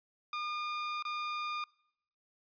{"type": "tone with dropouts", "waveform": "sawtooth", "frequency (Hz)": 1212, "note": "D#6", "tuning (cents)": -46, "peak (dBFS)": -31, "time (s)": [0.33, 1.64], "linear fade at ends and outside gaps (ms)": 2, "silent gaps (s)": [1.025, 1.051], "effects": ["noise-tail reverb RT60 0.7 s tail -24 dB re dry", "resampled to 11025 Hz"]}